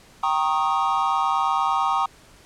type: chord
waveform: triangle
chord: Eb dominant seventh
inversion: first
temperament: equal with one note detuned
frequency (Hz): 784 / 932.3 / 1095.4 / 1244.5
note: G5 / Bb5 / Db6 / Eb6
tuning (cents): 0 / 0 / -21 / 0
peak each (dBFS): -23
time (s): 0.23-2.06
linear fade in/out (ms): 5
effects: pink hiss -51 dBFS RMS until 2.45 s + low-pass 10000 Hz 12 dB/octave